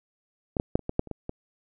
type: clicks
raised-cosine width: 2 ms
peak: -15 / -10 / -6 / -28 / -16 / -8 / -29 / -19 / -19 dBFS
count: 9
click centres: 0.568 / 0.599 / 0.755 / 0.793 / 0.894 / 0.994 / 1.073 / 1.113 / 1.294 s
effects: none